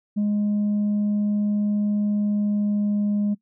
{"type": "tone with pitch glide", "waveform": "sine", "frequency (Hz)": [207.3, 206], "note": ["G#3", "G#3"], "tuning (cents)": [-3, -14], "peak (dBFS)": -17, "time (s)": [0.16, 3.35], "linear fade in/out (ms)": 20, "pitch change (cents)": -11, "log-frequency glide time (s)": [2.05, 3.23], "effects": ["noise-tail reverb RT60 0.1 s tail -23 dB re dry", "tanh soft clip ceiling -18 dBFS"]}